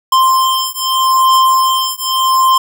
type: beating tone pair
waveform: square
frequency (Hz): 1046.5 / 1047.31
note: C6 / C6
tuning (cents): 0 / +1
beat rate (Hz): 0.81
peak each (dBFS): -13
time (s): 0.12-2.58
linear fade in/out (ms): 5
effects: none